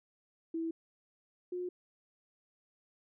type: tone pair in turn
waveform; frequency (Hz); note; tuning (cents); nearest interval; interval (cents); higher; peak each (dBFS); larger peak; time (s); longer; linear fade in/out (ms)
sine; 327.9 / 359.3; E4 / F4; -9 / +49; major second; 158; second; -33 / -35; first; 0.54-0.71 / 1.52-1.69; neither; 5
effects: none